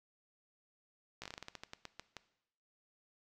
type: slowing click train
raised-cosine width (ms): 0.2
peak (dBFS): -27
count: 15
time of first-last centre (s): 1.22-2.167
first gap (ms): 16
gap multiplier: 1.2
effects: noise-tail reverb RT60 0.8 s tail -17 dB re dry